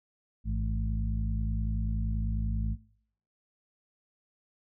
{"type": "harmonic tone with a mistuned harmonic", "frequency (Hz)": 54.4, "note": "A1", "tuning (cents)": -19, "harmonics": [1, 2, 3, 4], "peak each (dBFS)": [-29, -34, -40, -38], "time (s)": [0.44, 2.77], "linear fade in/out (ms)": 50, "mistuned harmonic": 2, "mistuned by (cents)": -66, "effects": ["noise-tail reverb RT60 0.7 s tail -24 dB re dry"]}